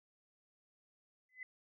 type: tone with exponential growth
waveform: sine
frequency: 2020 Hz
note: B6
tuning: 39 cents sharp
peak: -40 dBFS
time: 1.29-1.43 s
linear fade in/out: 2 ms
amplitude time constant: 29 ms
effects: none